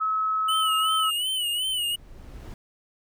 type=tone; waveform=sine; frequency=1289 Hz; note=E6; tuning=39 cents flat; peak=-22 dBFS; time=0-1.11 s; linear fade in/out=20 ms
type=tone with vibrato; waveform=square; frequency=2960 Hz; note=F#7; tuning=in tune; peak=-25 dBFS; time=0.48-1.96 s; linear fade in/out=10 ms; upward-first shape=sine; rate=2.7 Hz; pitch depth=81 cents each way
type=noise with exponential growth; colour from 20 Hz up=brown; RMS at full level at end=-36 dBFS; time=0.79-2.54 s; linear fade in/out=1 ms; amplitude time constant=380 ms
effects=none